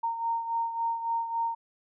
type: beating tone pair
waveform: sine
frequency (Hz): 921 / 924.6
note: A#5 / A#5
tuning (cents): -21 / -14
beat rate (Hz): 3.6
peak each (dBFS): -28 / -35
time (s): 0.03-1.55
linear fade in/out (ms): 10
effects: none